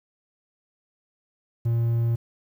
triangle tone, 116.54 Hz, A#2, in tune, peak -18 dBFS, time 1.65-2.16 s, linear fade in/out 10 ms, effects 9-bit

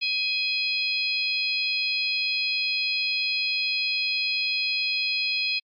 harmonic tone with a mistuned harmonic, 830.6 Hz, G#5, in tune, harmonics 3 / 4 / 5 / 6, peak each -26 / -31 / -29 / -33 dBFS, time 0.01-5.6 s, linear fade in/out 20 ms, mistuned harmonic 3, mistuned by +16 cents, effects AAC 64 kbps

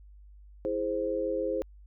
sine chord, E augmented, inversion none, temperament equal, 329.6 / 415.3 / 523.3 Hz, E4 / G#4 / B#4, 0 / 0 / 0 cents, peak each -34 / -33 / -30 dBFS, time 0.65-1.62 s, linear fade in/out 0 ms, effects added 50 Hz sine -49 dBFS peak until 1.86 s

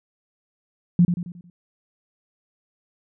sine tone with echo, 174.8 Hz, F3, 2 cents sharp, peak -11 dBFS, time 0.99-1.05 s, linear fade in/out 2 ms, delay 90 ms, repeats 5, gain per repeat -7 dB, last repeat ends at 1.5 s, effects none

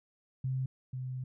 sine tone pair in turn, 130.81 / 128.56 Hz, C3 / C3, 0 / -30 cents, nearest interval unison, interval 30 cents, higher first, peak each -30 / -35 dBFS, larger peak first, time 0.44-0.66 / 0.93-1.24 s, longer second, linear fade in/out 5 ms, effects none

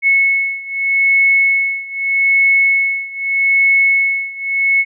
sine beating tone pair, 2197 / 2197.81 Hz, C#7 / C#7, -16 / -15 cents, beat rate 0.81 Hz, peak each -13 / -15 dBFS, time 0.02-4.85 s, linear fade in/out 50 ms, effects none

